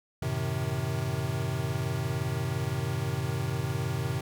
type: chord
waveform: square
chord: F# diminished seventh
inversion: none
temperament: equal with one note detuned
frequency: 92.5 / 110 / 129.53 / 155.56 Hz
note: F#2 / A2 / C3 / Eb3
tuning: 0 / 0 / -17 / 0 cents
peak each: -37 / -36 / -32 / -36 dBFS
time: 0.22-4.21 s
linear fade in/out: 5 ms
effects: none